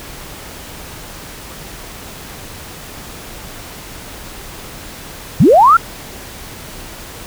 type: linear sweep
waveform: sine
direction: up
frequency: 106.1 to 1411 Hz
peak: -4 dBFS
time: 5.4-5.77 s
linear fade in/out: 5 ms
effects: pink hiss -32 dBFS RMS until 7.26 s